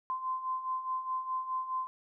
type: beating tone pair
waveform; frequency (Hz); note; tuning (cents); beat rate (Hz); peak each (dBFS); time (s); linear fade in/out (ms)
sine; 1032 / 1036.8; C6 / C6; -24 / -16; 4.8; -39 / -33; 0.1-1.87; 0
effects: none